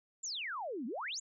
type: exponential two-way sweep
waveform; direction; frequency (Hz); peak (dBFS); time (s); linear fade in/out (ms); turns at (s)
sine; down then up; 7550 to 213 to 7550; -37; 0.23-1.2; 10; 0.86
effects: none